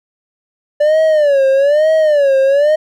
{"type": "tone with vibrato", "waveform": "triangle", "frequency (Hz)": 583, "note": "D5", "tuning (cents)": -13, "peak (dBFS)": -6, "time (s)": [0.8, 2.76], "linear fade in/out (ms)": 10, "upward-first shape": "sine", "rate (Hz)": 1.1, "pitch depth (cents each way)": 150, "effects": []}